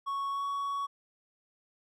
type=tone with pitch glide; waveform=triangle; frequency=1108.7 to 1120.3 Hz; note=C#6 to C#6; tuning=0 to +18 cents; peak=-29 dBFS; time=0.06-0.87 s; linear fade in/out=20 ms; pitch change=+18 cents; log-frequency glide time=0.3-0.45 s; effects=none